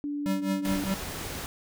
sine tone, 290 Hz, D4, 22 cents flat, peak -29 dBFS, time 0.04-0.84 s, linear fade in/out 0 ms
square tone with tremolo, 192.9 Hz, G3, 28 cents flat, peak -25 dBFS, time 0.26-0.94 s, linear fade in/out 0 ms, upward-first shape triangle, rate 4.9 Hz, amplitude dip 95%
pink noise, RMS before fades -36 dBFS, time 0.65-1.46 s, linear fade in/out 0 ms
effects none

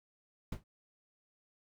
brown noise with exponential decay, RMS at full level -33 dBFS, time 0.52-0.64 s, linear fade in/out 5 ms, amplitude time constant 24 ms, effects none

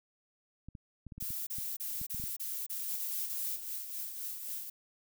clicks, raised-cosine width 5 ms, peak -33 dBFS, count 12, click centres 0.686 / 0.752 / 1.067 / 1.122 / 1.18 / 1.226 / 1.305 / 1.585 / 2.015 / 2.146 / 2.199 / 2.239 s
violet noise bursts, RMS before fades -38 dBFS, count 8, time 1.2-3.563 s, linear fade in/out 10 ms, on 270 ms, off 29 ms
violet noise with tremolo, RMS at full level -38 dBFS, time 2.88-4.7 s, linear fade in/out 5 ms, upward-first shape triangle, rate 3.8 Hz, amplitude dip 55%
effects none

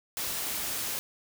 white noise, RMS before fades -33 dBFS, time 0.17-0.99 s, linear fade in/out 0 ms, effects none

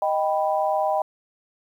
sine chord, Eb augmented, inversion none, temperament equal, 622.3 / 784 / 987.8 Hz, Eb5 / G5 / B5, 0 / 0 / 0 cents, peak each -23 / -23 / -28 dBFS, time 0.02-1.02 s, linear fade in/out 2 ms, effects 9-bit

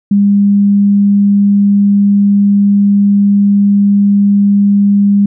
sine tone, 201.6 Hz, G3, 49 cents sharp, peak -5 dBFS, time 0.11-5.26 s, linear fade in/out 5 ms, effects none

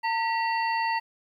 harmonic tone with a mistuned harmonic, 909 Hz, A#5, 44 cents flat, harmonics 1 / 2 / 3 / 5, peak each -25 / -31 / -35 / -39 dBFS, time 0.03-1 s, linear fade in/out 20 ms, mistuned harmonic 2, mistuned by +110 cents, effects 10-bit

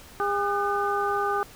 harmonic tone with a mistuned harmonic, 404.7 Hz, G#4, 45 cents flat, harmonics 1 / 2 / 3 / 4, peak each -28 / -28 / -27 / -33 dBFS, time 0.2-1.43 s, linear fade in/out 0 ms, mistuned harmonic 4, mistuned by -120 cents, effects pink hiss -48 dBFS RMS until 1.55 s

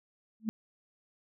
sine tone with exponential growth, 220 Hz, A3, in tune, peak -24 dBFS, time 0.4-0.49 s, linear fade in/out 0 ms, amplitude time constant 18 ms, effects none

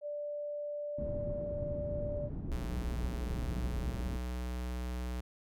sine tone, 587.3 Hz, D5, in tune, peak -36 dBFS, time 0.01-2.3 s, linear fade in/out 50 ms
pink low-pass noise, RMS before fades -39 dBFS, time 0.98-4.17 s, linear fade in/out 5 ms, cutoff 260 Hz, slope 12 dB/octave
square tone with pitch glide, 60.5 to 61.56 Hz, B1 to B1, -35 to -5 cents, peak -36 dBFS, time 2.51-5.21 s, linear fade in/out 10 ms, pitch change +30 cents, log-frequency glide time 3.46-4.01 s
effects none

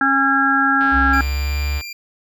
harmonic tone, 273 Hz, C#4, 26 cents flat, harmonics 1 / 3 / 5 / 6, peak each -20 / -22 / -17 / -17 dBFS, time 0.01-1.21 s, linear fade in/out 2 ms
click train, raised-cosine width 0.3 ms, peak -18 dBFS, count 150, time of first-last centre 0.81-1.81 s, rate 149 Hz
sine tone with pitch glide, 65.41 to 70.92 Hz, C2 to C#2, 0 to +40 cents, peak -18 dBFS, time 0.91-1.82 s, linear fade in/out 50 ms, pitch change +140 cents, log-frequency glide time 1.06-1.58 s
25% pulse tone, 2382 Hz, D7, 24 cents sharp, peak -25 dBFS, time 1.13-1.93 s, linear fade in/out 5 ms
effects none

